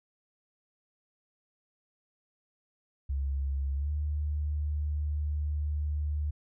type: tone with pitch glide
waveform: sine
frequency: 68.7 to 74.49 Hz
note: C#2 to D2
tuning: -15 to +25 cents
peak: -28 dBFS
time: 3.09-6.31 s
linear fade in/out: 10 ms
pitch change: +140 cents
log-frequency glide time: 3.75-3.91 s
effects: none